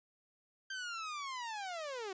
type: linear sweep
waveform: sawtooth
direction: down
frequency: 1576 to 362.9 Hz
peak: -36 dBFS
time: 0.7-2.13 s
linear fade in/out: 5 ms
effects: resampled to 16000 Hz